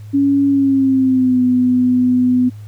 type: tone with pitch glide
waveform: sine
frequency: 279.4 to 250.4 Hz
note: C#4 to B3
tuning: +14 to +24 cents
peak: -10 dBFS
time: 0.13-2.5 s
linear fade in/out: 20 ms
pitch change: -190 cents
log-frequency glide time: 0.49-1.42 s
effects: added 105 Hz sine -30 dBFS peak until 2.67 s + pink hiss -52 dBFS RMS until 2.67 s